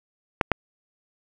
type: clicks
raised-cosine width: 0.5 ms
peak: -3 dBFS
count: 2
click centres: 0.412 / 0.517 s
effects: none